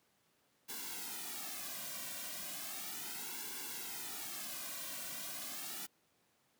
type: noise with flanger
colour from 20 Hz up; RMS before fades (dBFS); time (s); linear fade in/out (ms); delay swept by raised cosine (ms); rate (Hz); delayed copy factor
white; -44; 0.68-5.87; 20; 1.6 to 2.35; 0.35; -0.95
effects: pink hiss -74 dBFS RMS until 6.59 s + high-pass 150 Hz 12 dB/octave